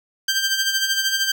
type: tone with tremolo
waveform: 15% pulse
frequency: 1574 Hz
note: G6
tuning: 7 cents sharp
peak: -10 dBFS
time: 0.28-1.32 s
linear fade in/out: 5 ms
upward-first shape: sine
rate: 13 Hz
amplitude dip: 55%
effects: none